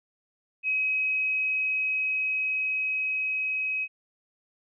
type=tone with level ramp; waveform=sine; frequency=2541 Hz; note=D#7; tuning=36 cents sharp; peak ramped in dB=-23 to -26 dBFS; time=0.63-3.88 s; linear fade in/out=50 ms; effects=none